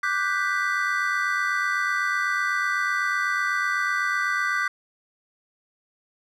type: chord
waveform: triangle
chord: G major seventh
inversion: second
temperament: equal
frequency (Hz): 1174.7 / 1480 / 1568 / 1975.5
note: D6 / F#6 / G6 / B6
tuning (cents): 0 / 0 / 0 / 0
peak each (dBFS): -26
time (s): 0.03-4.68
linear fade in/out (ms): 5
effects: none